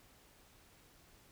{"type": "silence", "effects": ["pink hiss -64 dBFS RMS until 1.31 s"]}